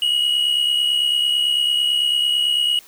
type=tone pair together; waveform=triangle; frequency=2891 / 2960 Hz; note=F#7 / F#7; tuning=-41 / 0 cents; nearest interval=unison; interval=41 cents; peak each=-15 / -23 dBFS; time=0.02-2.79 s; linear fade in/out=2 ms; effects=white hiss -47 dBFS RMS until 2.87 s